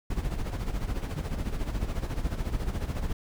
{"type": "noise with tremolo", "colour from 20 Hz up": "brown", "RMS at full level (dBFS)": -28, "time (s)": [0.1, 3.13], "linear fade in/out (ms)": 5, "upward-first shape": "sine", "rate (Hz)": 14, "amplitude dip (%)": 65, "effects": []}